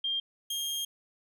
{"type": "tone pair in turn", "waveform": ["sine", "sawtooth"], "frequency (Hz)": [3198, 3224], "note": ["G7", "G7"], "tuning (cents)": [34, 48], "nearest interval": "unison", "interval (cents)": 14, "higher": "second", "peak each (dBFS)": -28, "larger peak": "neither", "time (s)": [[0.04, 0.2], [0.5, 0.85]], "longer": "second", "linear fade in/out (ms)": 5, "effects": []}